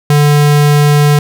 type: tone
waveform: square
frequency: 146.83 Hz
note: D3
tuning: in tune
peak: -6 dBFS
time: 0.1-1.19 s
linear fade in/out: 2 ms
effects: none